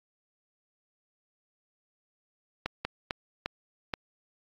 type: slowing click train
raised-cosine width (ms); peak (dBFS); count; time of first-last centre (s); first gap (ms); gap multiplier
0.3; -14; 5; 2.66-3.938; 190; 1.36
effects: AAC 64 kbps